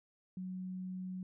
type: tone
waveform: sine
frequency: 185 Hz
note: F#3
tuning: in tune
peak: -39 dBFS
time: 0.37-1.23 s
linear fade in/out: 2 ms
effects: none